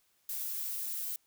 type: noise with high-pass filter sweep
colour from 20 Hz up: violet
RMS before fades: -37 dBFS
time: 0.29-1.16 s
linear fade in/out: 2 ms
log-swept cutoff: 1200 to 570 Hz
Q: 1.2
effects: white hiss -72 dBFS RMS until 1.26 s